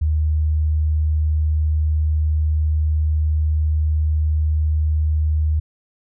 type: tone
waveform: sine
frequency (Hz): 77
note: D#2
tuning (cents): -17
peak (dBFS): -15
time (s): 0.01-5.6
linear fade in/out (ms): 10
effects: none